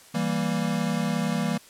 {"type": "chord", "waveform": "square", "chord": "E diminished", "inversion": "none", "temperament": "equal", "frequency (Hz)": [164.81, 196, 233.1], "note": ["E3", "G3", "Bb3"], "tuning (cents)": [0, 0, 0], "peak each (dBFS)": -29, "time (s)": [0.14, 1.58], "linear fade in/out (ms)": 10, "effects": ["white hiss -51 dBFS RMS until 1.69 s", "low-pass 11000 Hz 12 dB/octave"]}